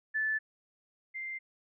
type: tone pair in turn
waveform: sine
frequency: 1746 / 2092 Hz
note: A6 / C7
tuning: -14 / -1 cents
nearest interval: minor third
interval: 313 cents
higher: second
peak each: -28 / -36 dBFS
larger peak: first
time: 0.14-0.39 / 1.14-1.39 s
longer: neither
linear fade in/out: 20 ms
effects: none